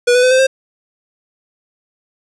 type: tone with pitch steps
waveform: square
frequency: 486.5 / 497 / 507.7 / 518.7 / 529.9 Hz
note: B4 / B4 / B4 / C5 / C5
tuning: -26 / +11 / +48 / -15 / +22 cents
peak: -9 dBFS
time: 0.07-0.47 s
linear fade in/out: 10 ms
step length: 80 ms
effects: resampled to 22050 Hz + 7-bit